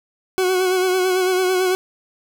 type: tone with vibrato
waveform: 40% pulse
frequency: 370 Hz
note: F#4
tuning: in tune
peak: -15 dBFS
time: 0.38-1.75 s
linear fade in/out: 0 ms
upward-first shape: sine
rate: 9 Hz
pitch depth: 35 cents each way
effects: none